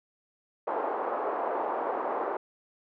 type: band-pass noise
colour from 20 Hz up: white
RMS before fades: -31 dBFS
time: 0.67-2.37 s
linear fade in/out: 5 ms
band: 370 to 1000 Hz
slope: 24 dB/octave
effects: none